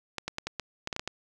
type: clicks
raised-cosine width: 0.2 ms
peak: -15 dBFS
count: 10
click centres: 0.183 / 0.28 / 0.384 / 0.47 / 0.597 / 0.874 / 0.928 / 0.964 / 0.995 / 1.076 s
effects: none